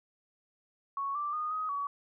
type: tone with pitch steps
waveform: sine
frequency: 1109 / 1174 / 1229 / 1258 / 1132 Hz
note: C#6 / D6 / D#6 / D#6 / C#6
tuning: 0 / -1 / -22 / +19 / +36 cents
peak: -31 dBFS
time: 0.97-1.87 s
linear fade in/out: 2 ms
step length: 180 ms
effects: none